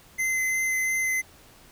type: tone with vibrato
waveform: square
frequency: 2058 Hz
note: C7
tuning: 29 cents flat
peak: -24 dBFS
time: 0.18-1.22 s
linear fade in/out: 20 ms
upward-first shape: sine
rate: 2.9 Hz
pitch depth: 9 cents each way
effects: pink hiss -53 dBFS RMS until 1.71 s